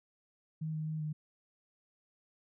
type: tone with pitch steps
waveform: sine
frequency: 157.5 / 155.5 / 156.5 / 153 Hz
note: D#3 / D#3 / D#3 / D#3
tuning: +21 / -1 / +10 / -29 cents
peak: -34 dBFS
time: 0.61-1.13 s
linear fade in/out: 10 ms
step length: 130 ms
effects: none

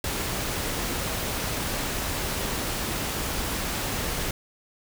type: noise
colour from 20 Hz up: pink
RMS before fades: -29 dBFS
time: 0.04-4.31 s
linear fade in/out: 2 ms
effects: none

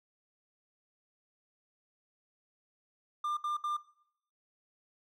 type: tone bursts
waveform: triangle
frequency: 1197 Hz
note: D6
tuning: 33 cents sharp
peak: -29 dBFS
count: 3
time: 3.24-3.768 s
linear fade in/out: 5 ms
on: 130 ms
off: 69 ms
effects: noise-tail reverb RT60 0.7 s tail -19 dB re dry

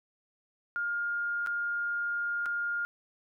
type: tone with dropouts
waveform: sine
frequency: 1413 Hz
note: F6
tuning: 20 cents sharp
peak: -29 dBFS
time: 0.76-2.85 s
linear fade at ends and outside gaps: 0 ms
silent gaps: 1.463-1.471 / 2.458-2.462 s
effects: none

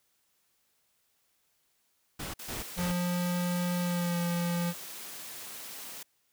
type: noise bursts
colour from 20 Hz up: pink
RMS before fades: -38 dBFS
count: 3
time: 2.19-2.92 s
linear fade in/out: 10 ms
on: 150 ms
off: 140 ms
type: high-pass noise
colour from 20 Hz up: white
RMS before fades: -43 dBFS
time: 2.39-6.03 s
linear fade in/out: 5 ms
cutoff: 140 Hz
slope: 12 dB/octave
type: tone with pitch glide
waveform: square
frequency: 176.9 to 172.86 Hz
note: F3 to F3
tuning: +23 to -17 cents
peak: -29 dBFS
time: 2.76-4.74 s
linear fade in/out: 50 ms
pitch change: -40 cents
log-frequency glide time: 3.8-4.18 s
effects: white hiss -73 dBFS RMS until 6.32 s

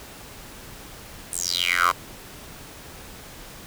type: tone with high-pass filter sweep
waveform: 10% pulse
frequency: 87.9 Hz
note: F2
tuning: 12 cents sharp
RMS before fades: -23 dBFS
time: 1.32-1.92 s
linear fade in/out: 10 ms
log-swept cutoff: 9600 to 960 Hz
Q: 6.7
effects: pink hiss -42 dBFS RMS until 3.66 s

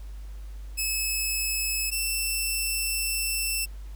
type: tone pair in turn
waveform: 10% pulse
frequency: 2590 / 2675 Hz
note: E7 / E7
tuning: -31 / +25 cents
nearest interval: minor second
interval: 56 cents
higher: second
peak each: -17 dBFS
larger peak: neither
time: 0.77-1.91 / 1.91-3.66 s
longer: second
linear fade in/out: 20 ms
effects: added 50 Hz sine -36 dBFS peak until 3.95 s + pink hiss -57 dBFS RMS until 3.95 s

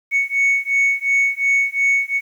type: beating tone pair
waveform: sine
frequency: 2218 / 2220.8 Hz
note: C#7 / C#7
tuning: 0 / +3 cents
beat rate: 2.8 Hz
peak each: -16 dBFS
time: 0.11-2.21 s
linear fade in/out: 50 ms
effects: tanh soft clip ceiling -11 dBFS + 8-bit

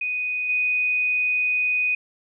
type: tone with level steps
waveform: sine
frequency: 2489 Hz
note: D#7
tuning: in tune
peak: -23 / -19 dBFS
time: 0.01-1.95 s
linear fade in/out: 5 ms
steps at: 0.49 s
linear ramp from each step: 5 ms
effects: none

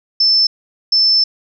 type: tone bursts at uneven times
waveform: sine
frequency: 5290 Hz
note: E8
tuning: 5 cents sharp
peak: -9 dBFS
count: 2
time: 0.2-0.47 / 0.92-1.24 s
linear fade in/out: 5 ms
effects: none

